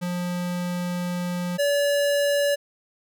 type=tone pair in turn; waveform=square; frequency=177.3 / 572.4 Hz; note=F3 / D5; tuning=+26 / -45 cents; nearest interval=octave + minor sixth; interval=2029 cents; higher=second; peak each=-26 / -20 dBFS; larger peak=second; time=0.01-1.58 / 1.58-2.56 s; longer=first; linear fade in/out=20 ms; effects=none